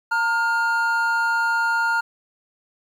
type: tone pair together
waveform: triangle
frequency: 915 / 1414.6 Hz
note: A#5 / F6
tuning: -32 / +22 cents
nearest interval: minor sixth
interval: 754 cents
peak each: -21 / -18 dBFS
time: 0.11-2.01 s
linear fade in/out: 10 ms
effects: 9-bit